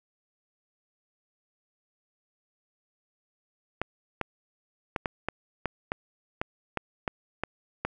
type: clicks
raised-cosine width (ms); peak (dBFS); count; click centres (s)
0.5; -13; 12; 3.816 / 4.213 / 4.962 / 5.058 / 5.286 / 5.657 / 5.919 / 6.415 / 6.773 / 7.078 / 7.436 / 7.85
effects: none